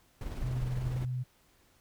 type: noise with tremolo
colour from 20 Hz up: brown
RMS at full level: -36 dBFS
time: 0.21-1.05 s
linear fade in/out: 2 ms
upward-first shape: sine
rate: 20 Hz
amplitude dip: 35%
type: tone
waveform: sine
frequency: 126.2 Hz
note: B2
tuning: 38 cents sharp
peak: -31 dBFS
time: 0.42-1.24 s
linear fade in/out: 20 ms
effects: pink hiss -66 dBFS RMS until 1.8 s